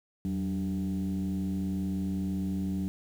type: tone with frequency modulation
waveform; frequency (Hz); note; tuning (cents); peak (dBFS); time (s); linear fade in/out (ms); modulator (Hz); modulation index
sine; 188.3; F#3; +31; -27; 0.25-2.88; 0; 102; 0.82
effects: tanh soft clip ceiling -25 dBFS + 9-bit